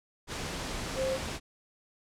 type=tone in noise; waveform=sine; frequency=527 Hz; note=C5; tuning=12 cents sharp; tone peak=-28 dBFS; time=0.95-1.19 s; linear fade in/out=50 ms; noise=pink; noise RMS=-36 dBFS; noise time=0.27-1.4 s; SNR=+5 dB; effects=low-pass 8000 Hz 12 dB/octave